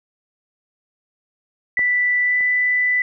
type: tone with pitch glide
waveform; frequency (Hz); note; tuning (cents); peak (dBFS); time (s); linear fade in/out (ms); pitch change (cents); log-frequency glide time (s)
sine; 1975.5 to 1989.2; B6 to B6; 0 to +12; -15; 1.77-3.02; 2; +12; 2.23-2.37
type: clicks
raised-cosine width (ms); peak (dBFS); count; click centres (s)
1; -19 / -28; 2; 1.792 / 2.408
effects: none